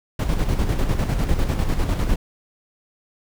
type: noise with tremolo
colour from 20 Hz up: brown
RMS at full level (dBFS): -18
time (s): 0.19-2.16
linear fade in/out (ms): 5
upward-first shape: square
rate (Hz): 10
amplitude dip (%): 50
effects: none